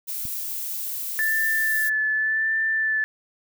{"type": "noise", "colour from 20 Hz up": "violet", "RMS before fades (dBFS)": -30, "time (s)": [0.07, 1.9], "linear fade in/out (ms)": 20}
{"type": "click", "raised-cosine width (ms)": 5, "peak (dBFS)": -25, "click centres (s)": 0.253}
{"type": "tone with vibrato", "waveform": "sine", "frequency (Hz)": 1755, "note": "A6", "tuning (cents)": -5, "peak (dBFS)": -20, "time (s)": [1.19, 3.04], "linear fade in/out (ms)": 0, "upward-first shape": "sine", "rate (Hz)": 0.88, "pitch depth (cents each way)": 22}
{"effects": []}